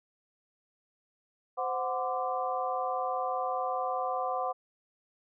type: tone cluster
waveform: sine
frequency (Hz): 518 / 738 / 1028 / 1173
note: C5 / F#5 / C6 / D6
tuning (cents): -17 / -5 / -31 / -2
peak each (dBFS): -35 / -32 / -37 / -36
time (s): 1.57-4.53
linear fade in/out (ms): 20
effects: none